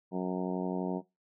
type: harmonic tone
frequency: 91.8 Hz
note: F#2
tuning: 13 cents flat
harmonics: 2 / 3 / 4 / 5 / 6 / 7 / 8 / 9 / 10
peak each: -33 / -37 / -37 / -40 / -46 / -42 / -44 / -48 / -45 dBFS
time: 0.11-1.02 s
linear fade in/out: 50 ms
effects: noise-tail reverb RT60 0.2 s tail -19 dB re dry